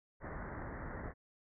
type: low-pass noise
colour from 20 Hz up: pink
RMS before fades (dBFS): -44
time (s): 0.2-1.14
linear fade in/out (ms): 50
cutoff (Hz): 2000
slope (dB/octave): 96
effects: none